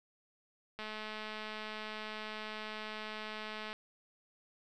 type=click train; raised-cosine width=0.3 ms; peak=-27 dBFS; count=633; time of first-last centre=0.79-3.73 s; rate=215 Hz; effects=none